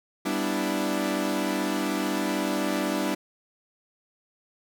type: chord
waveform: sawtooth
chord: E minor seventh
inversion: first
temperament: equal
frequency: 196 / 246.9 / 293.7 / 329.6 Hz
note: G3 / B3 / D4 / E4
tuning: 0 / 0 / 0 / 0 cents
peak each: -27 / -29 / -25 / -27 dBFS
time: 0.25-3.15 s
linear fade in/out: 10 ms
effects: none